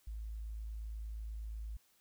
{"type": "tone", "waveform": "sine", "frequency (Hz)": 54.2, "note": "A1", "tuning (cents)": -25, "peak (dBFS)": -40, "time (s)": [0.07, 1.77], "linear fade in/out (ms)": 5, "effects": ["white hiss -71 dBFS RMS until 2 s"]}